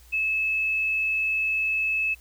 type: tone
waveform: sine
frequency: 2600 Hz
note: E7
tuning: 24 cents flat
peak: -22 dBFS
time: 0.12-2.15 s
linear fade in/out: 20 ms
effects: added 60 Hz sine -50 dBFS peak until 2.2 s + white hiss -56 dBFS RMS until 2.2 s